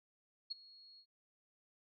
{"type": "tone with ADSR envelope", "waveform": "sine", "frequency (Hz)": 4313, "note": "C#8", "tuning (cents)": -48, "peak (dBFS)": -36, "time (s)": [0.5, 1.06], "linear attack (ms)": 16, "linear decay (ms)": 15, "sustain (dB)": -21, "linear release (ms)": 73, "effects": []}